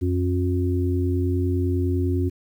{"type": "harmonic tone", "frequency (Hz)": 89.9, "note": "F#2", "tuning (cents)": -49, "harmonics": [1, 3, 4], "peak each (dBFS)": [-21, -26, -27], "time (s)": [0.01, 2.3], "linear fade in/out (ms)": 20, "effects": ["9-bit"]}